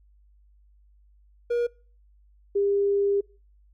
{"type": "tone pair in turn", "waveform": ["triangle", "sine"], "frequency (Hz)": [477.1, 401.2], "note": ["A#4", "G4"], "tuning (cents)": [40, 40], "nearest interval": "minor third", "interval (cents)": 300, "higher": "first", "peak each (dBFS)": -20, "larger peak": "neither", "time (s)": [[1.5, 1.67], [2.55, 3.21]], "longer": "second", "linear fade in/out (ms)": 10, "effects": ["noise-tail reverb RT60 0.4 s tail -25 dB re dry", "added 50 Hz sine -55 dBFS peak until 3.73 s"]}